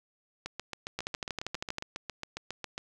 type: two click trains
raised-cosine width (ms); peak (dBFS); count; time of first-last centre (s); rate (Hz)
0.2; -16 / -19; 11 / 18; 0.99-1.784 / 0.46-2.779; 12.6 / 7.33
effects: none